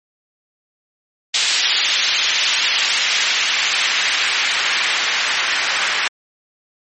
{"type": "noise with band-pass filter sweep", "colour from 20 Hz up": "white", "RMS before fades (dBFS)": -18, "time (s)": [1.34, 6.08], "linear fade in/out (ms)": 5, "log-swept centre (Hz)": [3300, 1800], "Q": 1.2, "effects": ["MP3 32 kbps"]}